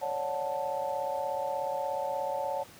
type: chord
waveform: sine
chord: D major seventh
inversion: third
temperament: just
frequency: 550.6 / 587.3 / 734.2 / 881 Hz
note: C#5 / D5 / F#5 / A5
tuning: -12 / 0 / -14 / +2 cents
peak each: -34 / -37 / -37 / -34 dBFS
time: 0.01-2.64 s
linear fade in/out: 20 ms
effects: pink hiss -52 dBFS RMS until 2.79 s + high-pass 100 Hz 12 dB/octave